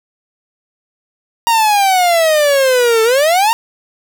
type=exponential two-way sweep; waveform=45% pulse; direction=down then up; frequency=941 to 440 to 941 Hz; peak=-9 dBFS; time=1.47-3.53 s; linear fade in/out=0 ms; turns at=3.03 s; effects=none